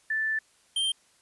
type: tone pair in turn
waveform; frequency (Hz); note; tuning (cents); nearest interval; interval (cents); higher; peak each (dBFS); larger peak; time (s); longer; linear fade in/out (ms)
sine / square; 1760 / 3156; A6 / G7; 0 / +11; minor seventh; 1011; second; -25; neither; 0.1-0.39 / 0.76-0.92; first; 5
effects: white hiss -63 dBFS RMS until 1.21 s + resampled to 24000 Hz